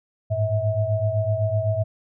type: tone cluster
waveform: sine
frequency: 102.1 / 110 / 645 Hz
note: G#2 / A2 / E5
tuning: -29 / 0 / -38 cents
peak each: -24 dBFS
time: 0.3-1.84 s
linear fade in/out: 20 ms
effects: none